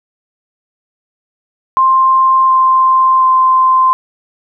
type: tone with pitch steps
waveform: sine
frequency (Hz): 1052 / 1045.9 / 1039.9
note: C6 / C6 / C6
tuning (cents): +9 / -1 / -11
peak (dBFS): -6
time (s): 1.77-3.93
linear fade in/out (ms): 0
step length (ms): 720
effects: none